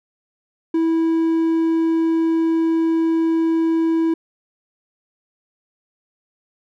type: tone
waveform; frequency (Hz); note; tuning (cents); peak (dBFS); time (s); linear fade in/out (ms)
triangle; 327; E4; -14; -13; 0.74-4.14; 5
effects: none